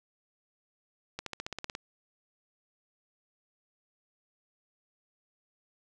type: accelerating click train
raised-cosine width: 0.2 ms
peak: -19 dBFS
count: 10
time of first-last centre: 1.19-1.751 s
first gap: 73 ms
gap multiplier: 0.96
effects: none